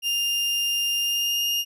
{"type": "tone with pitch glide", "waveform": "35% pulse", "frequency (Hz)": [2805, 2831], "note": ["F7", "F7"], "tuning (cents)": [7, 23], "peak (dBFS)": -20, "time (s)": [0.02, 1.65], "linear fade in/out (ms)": 50, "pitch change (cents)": 16, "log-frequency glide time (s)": [0.98, 1.43], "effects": []}